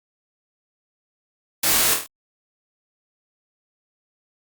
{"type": "noise with echo", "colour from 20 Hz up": "white", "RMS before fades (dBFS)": -20, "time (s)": [1.63, 1.94], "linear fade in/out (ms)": 5, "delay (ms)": 25, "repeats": 5, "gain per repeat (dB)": -4, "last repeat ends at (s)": 2.065, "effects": ["Opus 48 kbps"]}